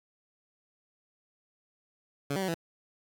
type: tone with pitch steps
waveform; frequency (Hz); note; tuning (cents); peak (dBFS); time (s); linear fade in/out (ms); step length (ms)
15% pulse; 141.5 / 193.4 / 188.7 / 166.4; C#3 / G3 / F#3 / E3; +36 / -23 / +34 / +17; -23; 2.3-2.544; 5; 61
effects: none